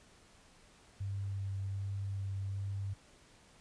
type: tone with vibrato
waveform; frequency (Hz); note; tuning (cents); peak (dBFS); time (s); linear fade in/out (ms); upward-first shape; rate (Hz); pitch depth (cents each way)
sine; 98.2; G2; +4; -35; 1-2.94; 10; sine; 1.3; 13
effects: pink hiss -62 dBFS RMS until 3.6 s + resampled to 22050 Hz